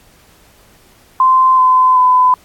sine tone with pitch steps, 1037 / 1022.1 / 1007.5 Hz, C6 / C6 / B5, -16 / -41 / +34 cents, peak -6 dBFS, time 1.2-2.34 s, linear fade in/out 2 ms, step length 380 ms, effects pink hiss -48 dBFS RMS until 2.44 s + AAC 64 kbps

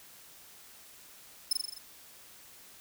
sawtooth tone with echo, 5240 Hz, E8, 11 cents flat, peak -21 dBFS, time 1.51-1.53 s, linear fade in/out 5 ms, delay 42 ms, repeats 6, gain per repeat -3 dB, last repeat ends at 1.782 s, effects white hiss -54 dBFS RMS until 2.8 s

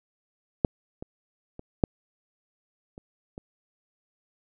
clicks, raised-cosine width 2 ms, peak -6 / -23 / -26 / -6 / -29 / -25 dBFS, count 6, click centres 0.648 / 1.025 / 1.594 / 1.838 / 2.979 / 3.379 s, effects none

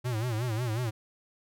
square tone with vibrato, 116.54 Hz, A#2, in tune, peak -29 dBFS, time 0.04-0.91 s, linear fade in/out 20 ms, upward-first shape sine, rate 5.5 Hz, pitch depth 150 cents each way, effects none

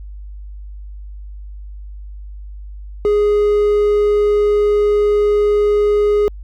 triangle tone, 415.3 Hz, G#4, in tune, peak -9 dBFS, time 3.05-6.28 s, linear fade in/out 0 ms, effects added 50 Hz sine -29 dBFS peak until 6.43 s

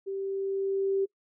sine tone with level ramp, 390.1 Hz, G4, 8 cents flat, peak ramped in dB -31 to -23 dBFS, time 0.06-1.06 s, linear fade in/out 20 ms, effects noise-tail reverb RT60 0.1 s tail -23 dB re dry

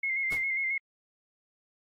sine tone with vibrato, 2130 Hz, C7, 30 cents sharp, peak -27 dBFS, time 0.03-0.78 s, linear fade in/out 5 ms, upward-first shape square, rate 7.4 Hz, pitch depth 34 cents each way
pink noise with exponential decay, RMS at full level -37 dBFS, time 0.32-0.47 s, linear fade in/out 0 ms, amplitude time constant 31 ms
effects AAC 48 kbps

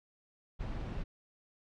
brown noise, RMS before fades -38 dBFS, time 0.59-1.04 s, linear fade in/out 20 ms, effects low-pass 4000 Hz 12 dB/octave

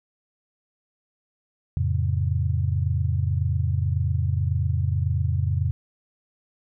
sine chord, F augmented, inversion none, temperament just, 87.31 / 109.13 / 136.42 Hz, F2 / A2 / C#3, 0 / -14 / -27 cents, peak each -23 / -26 / -26 dBFS, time 1.77-5.71 s, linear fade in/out 0 ms, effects none

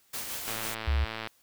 white noise with tremolo, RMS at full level -35 dBFS, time 0.13-0.75 s, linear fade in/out 10 ms, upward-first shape sine, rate 6 Hz, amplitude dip 35%
click train, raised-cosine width 0.3 ms, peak -19 dBFS, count 89, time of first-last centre 0.48-1.273 s, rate 111 Hz
sine tone, 70.5 Hz, C#2, 30 cents sharp, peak -23 dBFS, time 0.87-1.05 s, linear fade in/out 10 ms
effects white hiss -65 dBFS RMS until 1.42 s

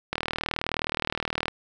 click train, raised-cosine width 0.3 ms, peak -10 dBFS, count 54, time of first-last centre 0.13-1.482 s, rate 39.2 Hz, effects none

